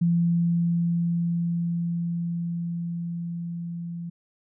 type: tone with level ramp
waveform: sine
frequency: 170.5 Hz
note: F3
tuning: 41 cents flat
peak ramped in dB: -18 to -31 dBFS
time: 0.01-4.1 s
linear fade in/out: 10 ms
effects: none